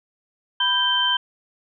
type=tone cluster; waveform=sine; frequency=991 / 1577 / 3112 Hz; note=B5 / G6 / G7; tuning=+6 / +10 / -13 cents; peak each=-24 / -25 / -19 dBFS; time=0.6-1.17 s; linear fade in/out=5 ms; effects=none